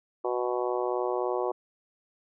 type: harmonic tone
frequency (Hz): 123.3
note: B2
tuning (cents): -2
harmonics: 3 / 4 / 5 / 6 / 7 / 8 / 9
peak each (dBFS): -30 / -32 / -34 / -36 / -37 / -38 / -39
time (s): 0.24-1.52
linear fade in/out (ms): 10
effects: none